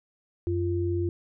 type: tone pair together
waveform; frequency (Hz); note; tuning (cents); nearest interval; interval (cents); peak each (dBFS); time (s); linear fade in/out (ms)
sine; 91.5 / 345.5; F#2 / F4; -19 / -19; octave + major seventh; 2300; -27 / -27; 0.47-1.09; 0
effects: none